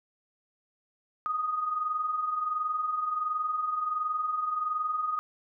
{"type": "tone pair together", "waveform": "sine", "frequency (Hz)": [1223.1, 1244.5], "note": ["D#6", "D#6"], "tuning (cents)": [-30, 0], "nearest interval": "unison", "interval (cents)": 30, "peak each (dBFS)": [-36, -28], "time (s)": [1.26, 5.19], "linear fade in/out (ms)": 0, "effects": []}